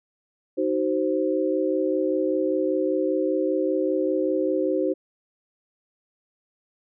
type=chord; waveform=sine; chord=C diminished; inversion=first; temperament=equal with one note detuned; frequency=311.1 / 376.2 / 523.3 Hz; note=Eb4 / Gb4 / C5; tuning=0 / +29 / 0 cents; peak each=-25 dBFS; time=0.57-4.94 s; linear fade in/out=20 ms; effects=none